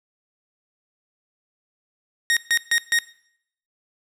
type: tone bursts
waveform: sawtooth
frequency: 1864.7 Hz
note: A#6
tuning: in tune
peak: -13 dBFS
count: 4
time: 2.3-2.988 s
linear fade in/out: 0 ms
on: 67 ms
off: 140 ms
effects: noise-tail reverb RT60 0.7 s tail -21 dB re dry + low-pass 12000 Hz 12 dB/octave